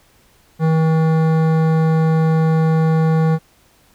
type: tone with hard clipping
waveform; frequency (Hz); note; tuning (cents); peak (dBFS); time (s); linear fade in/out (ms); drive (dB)
sine; 160.1; D#3; +50; -14; 0.59-3.39; 50; 15
effects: pink hiss -54 dBFS RMS until 3.94 s